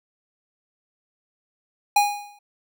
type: tone with exponential decay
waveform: square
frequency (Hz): 821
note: G#5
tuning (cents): -20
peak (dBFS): -13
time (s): 1.96-2.39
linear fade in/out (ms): 5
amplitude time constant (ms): 93
effects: none